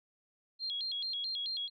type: tone with vibrato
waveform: sine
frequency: 3729 Hz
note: A#7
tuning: in tune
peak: -34 dBFS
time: 0.59-1.7 s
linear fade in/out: 50 ms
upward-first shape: square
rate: 4.6 Hz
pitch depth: 200 cents each way
effects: none